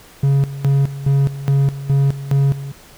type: tone with tremolo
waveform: triangle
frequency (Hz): 138.59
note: C#3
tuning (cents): 0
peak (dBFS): -9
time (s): 0.23-2.72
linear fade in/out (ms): 5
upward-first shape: square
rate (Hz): 2.4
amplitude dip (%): 80
effects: pink hiss -44 dBFS RMS until 2.97 s